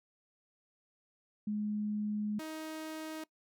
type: tone pair in turn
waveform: sine / sawtooth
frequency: 210 / 314.6 Hz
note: G#3 / D#4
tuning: +19 / +19 cents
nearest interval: perfect fifth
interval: 700 cents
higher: second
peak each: -32 / -36 dBFS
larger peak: first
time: 1.47-2.39 / 2.39-3.24 s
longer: first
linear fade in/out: 5 ms
effects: noise-tail reverb RT60 0.1 s tail -21 dB re dry